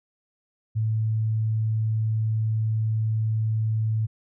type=tone; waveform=sine; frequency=110 Hz; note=A2; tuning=in tune; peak=-21 dBFS; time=0.75-4.07 s; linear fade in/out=20 ms; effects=none